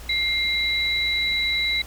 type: tone pair together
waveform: sine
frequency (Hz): 2111 / 3930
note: C7 / B7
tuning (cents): +15 / -9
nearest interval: major seventh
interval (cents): 1076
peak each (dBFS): -23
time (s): 0.09-1.82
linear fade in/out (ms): 5
effects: added 60 Hz sine -38 dBFS peak until 1.86 s + pink hiss -43 dBFS RMS until 1.86 s